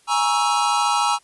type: chord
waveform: square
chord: A# half-diminished seventh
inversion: third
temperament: equal with one note detuned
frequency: 830.6 / 944.3 / 1108.7 / 1318.5 Hz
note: G#5 / A#5 / C#6 / E6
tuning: 0 / +22 / 0 / 0 cents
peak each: -23 / -23 / -27 / -23 dBFS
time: 0.07-1.19 s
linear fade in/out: 50 ms
effects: white hiss -57 dBFS RMS until 1.23 s + resampled to 24000 Hz